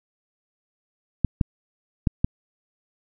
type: clicks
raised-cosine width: 5 ms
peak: -6 dBFS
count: 4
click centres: 1.247 / 1.412 / 2.072 / 2.245 s
effects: none